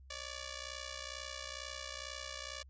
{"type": "ring-modulated tone", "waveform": "5% pulse", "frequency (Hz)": 578, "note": "D5", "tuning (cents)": -28, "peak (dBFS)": -28, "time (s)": [0.1, 2.63], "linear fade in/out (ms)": 5, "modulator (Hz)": 31.1, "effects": ["added 66 Hz sine -54 dBFS peak until 2.69 s", "resampled to 16000 Hz"]}